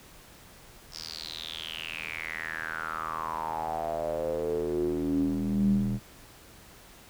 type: tone with band-pass filter sweep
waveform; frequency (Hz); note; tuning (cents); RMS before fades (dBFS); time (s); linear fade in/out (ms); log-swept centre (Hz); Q
square; 40.03; D#1; +50; -31; 0.91-6; 50; 5300 to 160; 8.1
effects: pink hiss -52 dBFS RMS until 7.09 s